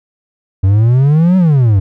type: exponential two-way sweep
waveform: triangle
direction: up then down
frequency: 92.4 to 190.9 to 92.4 Hz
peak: -4 dBFS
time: 0.63-1.8 s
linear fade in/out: 10 ms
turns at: 1.37 s
effects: none